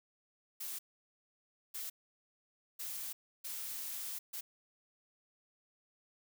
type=noise bursts at uneven times; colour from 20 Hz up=blue; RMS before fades=-42 dBFS; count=5; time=0.6-0.79 / 1.74-1.9 / 2.79-3.13 / 3.44-4.19 / 4.33-4.41 s; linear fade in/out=10 ms; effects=none